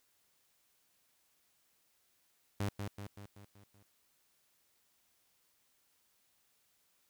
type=tone with echo; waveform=sawtooth; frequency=100.8 Hz; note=G2; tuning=49 cents sharp; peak=-29 dBFS; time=2.6-2.69 s; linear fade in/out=5 ms; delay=190 ms; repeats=6; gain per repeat=-5 dB; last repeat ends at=3.83 s; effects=white hiss -74 dBFS RMS until 7.09 s